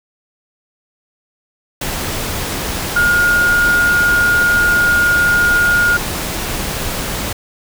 sine tone in noise, 1427 Hz, F6, 37 cents sharp, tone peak -10 dBFS, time 2.96-5.97 s, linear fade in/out 5 ms, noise pink, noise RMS -21 dBFS, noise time 1.81-7.33 s, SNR +8 dB, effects none

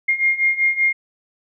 sine beating tone pair, 2124 / 2129.2 Hz, C7 / C7, +25 / +30 cents, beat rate 5.2 Hz, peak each -20 / -17 dBFS, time 0.08-0.93 s, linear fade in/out 10 ms, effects none

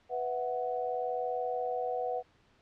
sine chord, B suspended fourth, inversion none, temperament equal, 493.9 / 659.3 / 740 Hz, B4 / E5 / F#5, 0 / 0 / 0 cents, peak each -34 / -39 / -34 dBFS, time 0.09-2.23 s, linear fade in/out 50 ms, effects pink hiss -66 dBFS RMS until 2.61 s + low-pass 4000 Hz 12 dB/octave

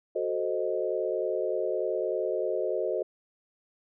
sine chord, F# diminished seventh, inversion none, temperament equal, 370 / 440 / 523.3 / 622.3 Hz, F#4 / A4 / C5 / Eb5, 0 / 0 / 0 / 0 cents, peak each -32 dBFS, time 0.15-3.03 s, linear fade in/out 10 ms, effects none

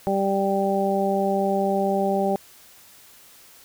harmonic tone, 196 Hz, G3, in tune, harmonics 1 / 2 / 3 / 4, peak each -25 / -25 / -25 / -25 dBFS, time 0.07-2.36 s, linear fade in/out 0 ms, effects white hiss -50 dBFS RMS until 3.64 s

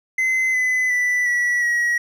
triangle tone with pitch steps, 2051 / 2015 / 1978.8 / 1943.7 / 1909.2 Hz, C7 / B6 / B6 / B6 / A#6, -35 / +34 / +3 / -28 / +41 cents, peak -15 dBFS, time 0.18-1.98 s, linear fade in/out 5 ms, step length 360 ms, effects none

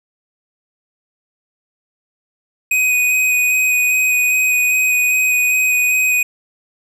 square tone with vibrato, 2499 Hz, D#7, 7 cents sharp, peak -13 dBFS, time 2.71-6.23 s, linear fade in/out 5 ms, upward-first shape square, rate 2.5 Hz, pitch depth 9 cents each way, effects none

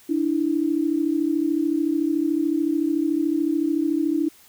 sine tone pair together, 293.7 / 327.4 Hz, D4 / E4, 0 / -12 cents, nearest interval major second, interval 188 cents, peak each -22 dBFS, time 0.09-4.29 s, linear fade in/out 10 ms, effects white hiss -52 dBFS RMS until 4.48 s

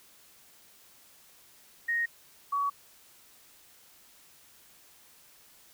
sine tone pair in turn, 1866 / 1129.8 Hz, A#6 / C#6, +1 / +33 cents, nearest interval major sixth, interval 868 cents, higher first, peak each -26 dBFS, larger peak neither, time 1.88-2.06 / 2.52-2.7 s, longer neither, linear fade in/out 10 ms, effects white hiss -58 dBFS RMS until 5.73 s

